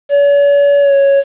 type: tone with pitch glide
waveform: triangle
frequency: 569 to 554.4 Hz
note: C#5 to C#5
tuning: +45 to 0 cents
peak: -4 dBFS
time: 0.09-1.24 s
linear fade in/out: 50 ms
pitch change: -45 cents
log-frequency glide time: 0.81-0.94 s
effects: resampled to 8000 Hz + 7-bit